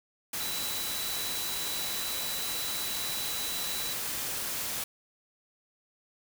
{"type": "tone in noise", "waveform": "sine", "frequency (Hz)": 3951, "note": "B7", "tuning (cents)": 0, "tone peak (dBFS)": -37, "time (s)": [0.4, 3.93], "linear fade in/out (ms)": 5, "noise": "white", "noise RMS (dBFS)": -34, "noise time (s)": [0.33, 4.84], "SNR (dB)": -6, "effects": []}